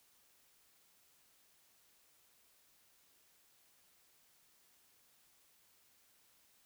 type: silence
effects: white hiss -70 dBFS RMS until 6.65 s